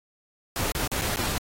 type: noise with dropouts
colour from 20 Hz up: pink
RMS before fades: -28 dBFS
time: 0.56-1.38 s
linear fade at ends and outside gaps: 0 ms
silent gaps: 0.719-0.75 / 0.875-0.916 / 1.014-1.019 / 1.16-1.17 s
effects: AAC 48 kbps